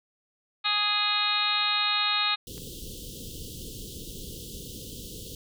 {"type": "harmonic tone", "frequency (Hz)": 415.3, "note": "G#4", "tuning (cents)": 0, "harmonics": [2, 3, 4, 5, 6, 7, 8, 9, 10], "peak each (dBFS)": [-36, -30, -36, -37, -31, -37, -37, -27, -31], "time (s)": [0.64, 2.36], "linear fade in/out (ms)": 20}
{"type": "band-stop noise", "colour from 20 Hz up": "pink", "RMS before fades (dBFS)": -40, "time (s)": [2.47, 5.35], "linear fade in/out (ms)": 2, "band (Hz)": [520, 2900], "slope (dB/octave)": 96}
{"type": "clicks", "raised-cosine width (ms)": 0.3, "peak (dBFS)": [-43, -35], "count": 2, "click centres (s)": [2.575, 2.58]}
{"effects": []}